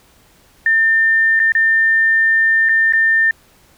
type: tone with dropouts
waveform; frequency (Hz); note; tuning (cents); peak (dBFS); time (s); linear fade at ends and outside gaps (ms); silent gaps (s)
sine; 1800; A6; +39; -10; 0.66-3.31; 2; 1.394-1.399 / 1.521-1.55 / 2.689-2.692 / 2.925-2.934
effects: pink hiss -51 dBFS RMS until 3.77 s